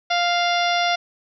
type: harmonic tone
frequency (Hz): 698.5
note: F5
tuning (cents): 0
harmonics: 1 / 2 / 3 / 4 / 5 / 6 / 7 / 8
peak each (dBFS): -20 / -26 / -26 / -30 / -27 / -34 / -32 / -33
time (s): 0.1-0.96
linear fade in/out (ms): 10
effects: none